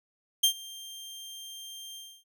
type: tone with ADSR envelope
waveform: sawtooth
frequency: 3177 Hz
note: G7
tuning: 23 cents sharp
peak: -15 dBFS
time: 0.43-2.24 s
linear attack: 10 ms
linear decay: 88 ms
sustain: -23 dB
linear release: 280 ms
effects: none